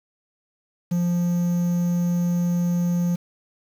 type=tone with quantisation; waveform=triangle; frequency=174.61 Hz; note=F3; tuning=in tune; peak=-17 dBFS; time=0.91-3.16 s; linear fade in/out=10 ms; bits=7; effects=none